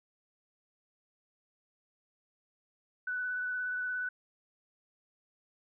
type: tone with vibrato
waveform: sine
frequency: 1491 Hz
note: F#6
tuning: 13 cents sharp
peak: -32 dBFS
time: 3.07-4.09 s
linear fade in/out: 5 ms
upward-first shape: sine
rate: 17 Hz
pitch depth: 16 cents each way
effects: none